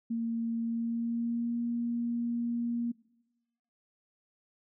sine tone with pitch glide, 230 to 236.3 Hz, A#3 to A#3, -23 to +24 cents, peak -29 dBFS, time 0.1-2.92 s, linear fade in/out 10 ms, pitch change +47 cents, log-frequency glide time 0.61-1.6 s, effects noise-tail reverb RT60 1.0 s tail -22 dB re dry

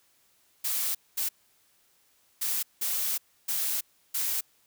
blue noise bursts at uneven times, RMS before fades -29 dBFS, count 6, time 0.64-0.95 / 1.17-1.29 / 2.41-2.63 / 2.81-3.18 / 3.48-3.81 / 4.14-4.41 s, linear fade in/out 10 ms, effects white hiss -66 dBFS RMS until 4.66 s

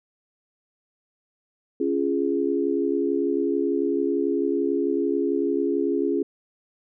sine chord, Db major, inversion none, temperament equal with one note detuned, 277.2 / 344 / 415.3 Hz, Db4 / F4 / Ab4, 0 / -26 / 0 cents, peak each -25 dBFS, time 1.8-6.23 s, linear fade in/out 5 ms, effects none

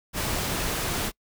pink noise, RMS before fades -28 dBFS, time 0.13-1.12 s, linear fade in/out 50 ms, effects noise-tail reverb RT60 0.1 s tail -26 dB re dry

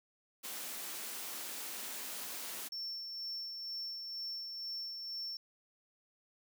white high-pass noise, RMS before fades -43 dBFS, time 0.43-2.69 s, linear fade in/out 20 ms, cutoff 190 Hz, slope 24 dB/octave
triangle tone with tremolo, 5420 Hz, E8, 47 cents sharp, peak -37 dBFS, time 2.72-5.37 s, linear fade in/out 2 ms, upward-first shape sine, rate 2.1 Hz, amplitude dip 35%
effects none

